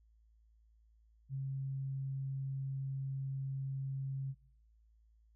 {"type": "tone", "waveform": "sine", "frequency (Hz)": 135.3, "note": "C#3", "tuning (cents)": -42, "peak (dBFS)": -36, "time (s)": [1.29, 4.35], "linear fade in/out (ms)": 50, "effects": ["noise-tail reverb RT60 0.7 s tail -24 dB re dry", "added 55 Hz sine -64 dBFS peak until 5.35 s"]}